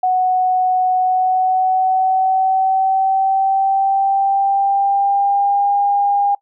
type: tone with pitch glide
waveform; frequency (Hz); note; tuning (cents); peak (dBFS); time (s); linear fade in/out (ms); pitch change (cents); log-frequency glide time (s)
sine; 740 to 807; F#5 to G#5; 0 to -50; -12; 0.03-6.35; 5; +150; 0.97-5.74
effects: noise-tail reverb RT60 0.1 s tail -22 dB re dry